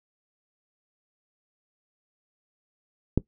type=click; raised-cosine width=3 ms; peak=-7 dBFS; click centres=3.176 s; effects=noise-tail reverb RT60 0.1 s tail -18 dB re dry